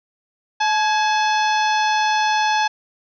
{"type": "harmonic tone with a mistuned harmonic", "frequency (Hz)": 859, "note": "A5", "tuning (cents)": -42, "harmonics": [1, 2, 3, 4, 5, 6, 7], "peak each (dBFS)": [-17, -23, -27, -29, -31, -33, -34], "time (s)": [0.6, 2.68], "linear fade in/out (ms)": 10, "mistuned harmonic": 2, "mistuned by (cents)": -65, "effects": []}